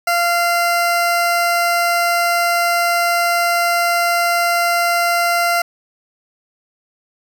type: tone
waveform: 20% pulse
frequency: 691 Hz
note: F5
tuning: 19 cents flat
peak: -9 dBFS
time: 0.07-5.62 s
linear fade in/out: 5 ms
effects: 8-bit